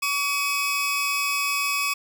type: tone pair together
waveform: sawtooth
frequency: 1135.5 / 2549 Hz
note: C#6 / D#7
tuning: +41 / +41 cents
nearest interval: octave + major second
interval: 1400 cents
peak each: -23 / -21 dBFS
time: 0.02-1.94 s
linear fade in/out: 10 ms
effects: 9-bit